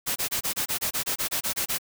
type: noise bursts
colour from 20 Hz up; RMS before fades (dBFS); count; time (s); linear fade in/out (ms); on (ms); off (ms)
white; -27; 14; 0.06-1.785; 20; 100; 25
effects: none